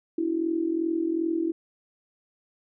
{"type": "tone with amplitude modulation", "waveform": "sine", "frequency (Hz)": 329.6, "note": "E4", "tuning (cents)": 0, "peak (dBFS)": -20, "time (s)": [0.18, 1.52], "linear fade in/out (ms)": 5, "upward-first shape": "sine", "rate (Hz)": 42.6, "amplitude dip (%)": 75, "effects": []}